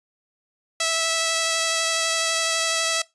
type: tone with vibrato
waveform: 5% pulse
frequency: 655 Hz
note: E5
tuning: 11 cents flat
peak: -9 dBFS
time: 0.8-3.02 s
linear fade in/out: 5 ms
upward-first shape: sine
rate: 12 Hz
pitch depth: 9 cents each way
effects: noise-tail reverb RT60 0.2 s tail -21 dB re dry + resampled to 22050 Hz